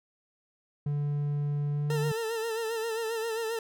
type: tone with pitch glide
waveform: triangle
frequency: 145.5 to 147.36 Hz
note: D3 to D3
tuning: -16 to +6 cents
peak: -25 dBFS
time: 0.86-2.12 s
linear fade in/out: 5 ms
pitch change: +22 cents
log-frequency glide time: 1.71-1.9 s
type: tone with vibrato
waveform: 40% pulse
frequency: 451.3 Hz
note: A4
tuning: 44 cents sharp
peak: -29 dBFS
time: 1.9-3.59 s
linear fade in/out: 2 ms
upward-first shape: sine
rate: 7.5 Hz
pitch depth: 54 cents each way
effects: none